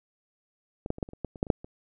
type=clicks; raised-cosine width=2 ms; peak=-21 / -14 / -27 / -15 / -30 / -30 / -18 / -29 / -11 / -29 / -6 / -28 dBFS; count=12; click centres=0.861 / 0.904 / 0.984 / 1.028 / 1.089 / 1.134 / 1.247 / 1.358 / 1.429 / 1.468 / 1.502 / 1.645 s; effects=none